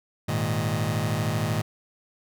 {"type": "chord", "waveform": "sawtooth", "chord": "Ab suspended second", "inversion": "none", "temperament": "just", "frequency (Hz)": [103.83, 116.8, 155.74], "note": ["Ab2", "Bb2", "Eb3"], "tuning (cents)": [0, 4, 2], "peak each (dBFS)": -24, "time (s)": [0.28, 1.62], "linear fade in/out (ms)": 10, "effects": []}